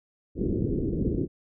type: low-pass noise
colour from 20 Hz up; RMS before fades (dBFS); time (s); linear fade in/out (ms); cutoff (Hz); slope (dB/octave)
white; -27; 0.35-1.28; 50; 410; 48
effects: none